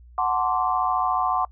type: chord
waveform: sine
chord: D dominant seventh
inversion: first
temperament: equal with one note detuned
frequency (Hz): 740 / 880 / 1046.5 / 1160.5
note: F#5 / A5 / C6 / D6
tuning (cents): 0 / 0 / 0 / -21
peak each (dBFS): -24 / -29 / -25 / -26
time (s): 0.18-1.45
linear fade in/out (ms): 2
effects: noise-tail reverb RT60 0.1 s tail -24 dB re dry + added 60 Hz sine -45 dBFS peak until 1.51 s